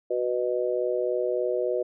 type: chord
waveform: sine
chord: B major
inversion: second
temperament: just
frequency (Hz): 370.4 / 493.9 / 617.4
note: F#4 / B4 / D#5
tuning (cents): +2 / 0 / -14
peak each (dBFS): -28 / -27 / -29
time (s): 0.1-1.83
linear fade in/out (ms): 10
effects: none